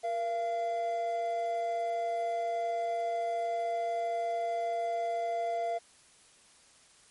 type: tone pair together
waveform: triangle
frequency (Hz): 470 / 683.4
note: A#4 / F5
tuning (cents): +14 / -38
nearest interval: tritone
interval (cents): 648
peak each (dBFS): -36 / -28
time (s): 0.03-5.79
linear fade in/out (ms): 20
effects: white hiss -60 dBFS RMS until 7.1 s + MP3 48 kbps

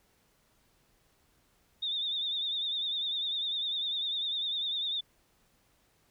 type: tone with vibrato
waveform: sine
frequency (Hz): 3623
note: A7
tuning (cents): +50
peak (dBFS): -30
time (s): 1.82-5.01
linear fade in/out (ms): 10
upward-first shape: triangle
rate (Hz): 10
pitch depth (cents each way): 83
effects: pink hiss -69 dBFS RMS until 6.1 s

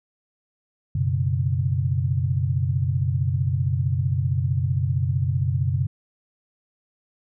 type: chord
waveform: sine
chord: F# suspended fourth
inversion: none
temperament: just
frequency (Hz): 92.5 / 123.33 / 138.75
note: F#2 / B2 / C#3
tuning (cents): 0 / -2 / +2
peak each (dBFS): -24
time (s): 0.95-5.87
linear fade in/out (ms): 5
effects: none

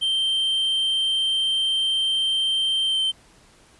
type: tone with pitch glide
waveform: triangle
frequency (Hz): 3136 to 3109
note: G7 to G7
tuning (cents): 0 to -15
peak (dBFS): -18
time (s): 0.01-3.12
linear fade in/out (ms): 20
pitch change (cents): -15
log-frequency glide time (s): 2.86-3
effects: pink hiss -54 dBFS RMS until 3.79 s + resampled to 24000 Hz

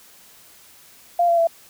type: tone with pitch steps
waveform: sine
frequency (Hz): 695 / 681.5 / 668.2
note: F5 / F5 / E5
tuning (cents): -9 / -43 / +23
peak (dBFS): -14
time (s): 1.19-1.472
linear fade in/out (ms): 5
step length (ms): 94
effects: white hiss -49 dBFS RMS until 1.69 s

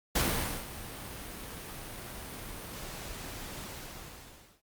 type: noise with ADSR envelope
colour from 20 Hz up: pink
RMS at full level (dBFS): -27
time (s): 0.15-4.62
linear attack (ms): 8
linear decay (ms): 500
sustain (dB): -15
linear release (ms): 1000
effects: Opus 48 kbps

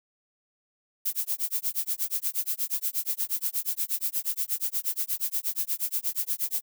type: noise with tremolo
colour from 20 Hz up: violet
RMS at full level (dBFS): -26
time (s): 1.05-6.62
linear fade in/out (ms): 10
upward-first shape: sine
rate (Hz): 8.4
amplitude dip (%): 100
effects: none

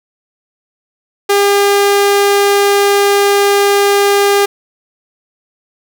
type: tone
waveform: sawtooth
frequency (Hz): 402.8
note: G4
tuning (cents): +47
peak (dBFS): -4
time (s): 1.29-4.46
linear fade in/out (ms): 10
effects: none

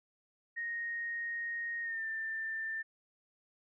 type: tone with pitch glide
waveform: sine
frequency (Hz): 1864.7 to 1785.6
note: A#6 to A6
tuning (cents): 0 to +25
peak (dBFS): -35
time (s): 0.56-2.83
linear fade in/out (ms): 20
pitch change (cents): -75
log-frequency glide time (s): 1.82-2.04
effects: none

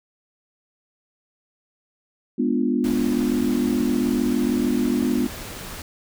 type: chord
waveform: sine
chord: G# diminished seventh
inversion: none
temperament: equal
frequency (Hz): 207.7 / 246.9 / 293.7 / 349.2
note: G#3 / B3 / D4 / F4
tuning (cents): 0 / 0 / 0 / 0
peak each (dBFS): -26 / -21 / -25 / -27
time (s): 2.38-5.27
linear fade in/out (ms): 10
type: noise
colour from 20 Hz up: pink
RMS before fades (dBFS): -35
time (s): 2.84-5.82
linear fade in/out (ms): 2
effects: none

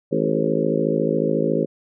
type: harmonic tone with a mistuned harmonic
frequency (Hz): 54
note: A1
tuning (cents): -32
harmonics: 3 / 4 / 5 / 6 / 7 / 8 / 9 / 10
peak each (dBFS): -26 / -26 / -26 / -26 / -26 / -26 / -26 / -26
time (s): 0.11-1.66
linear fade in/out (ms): 20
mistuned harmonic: 8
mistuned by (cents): -37
effects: none

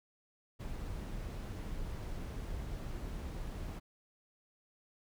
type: noise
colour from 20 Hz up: brown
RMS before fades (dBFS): -41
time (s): 0.59-3.8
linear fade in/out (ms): 20
effects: none

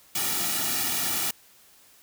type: noise with comb filter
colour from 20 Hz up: white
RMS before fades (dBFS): -27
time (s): 0.15-1.31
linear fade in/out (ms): 5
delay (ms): 1.9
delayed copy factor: -0.95
effects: white hiss -56 dBFS RMS until 2.02 s

